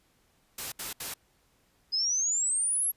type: noise bursts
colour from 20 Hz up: white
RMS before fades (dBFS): -36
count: 3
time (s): 0.58-1.14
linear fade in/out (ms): 5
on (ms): 140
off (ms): 70
type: exponential sweep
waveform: sine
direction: up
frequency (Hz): 4978 to 11510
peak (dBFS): -25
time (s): 1.92-2.92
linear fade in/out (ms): 20
effects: pink hiss -68 dBFS RMS until 2.96 s + resampled to 32000 Hz